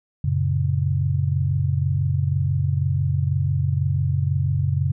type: chord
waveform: sine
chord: F# major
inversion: none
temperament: equal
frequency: 92.5 / 116.54 / 138.59 Hz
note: F#2 / A#2 / C#3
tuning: 0 / 0 / 0 cents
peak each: -22 / -27 / -21 dBFS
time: 0.24-4.92 s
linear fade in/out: 5 ms
effects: none